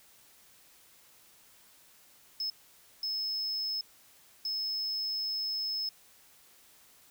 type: tone bursts at uneven times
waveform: triangle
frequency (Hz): 5200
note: E8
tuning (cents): -24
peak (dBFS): -30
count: 3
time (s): 2.4-2.5 / 3.03-3.81 / 4.45-5.89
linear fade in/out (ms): 2
effects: white hiss -60 dBFS RMS until 7.1 s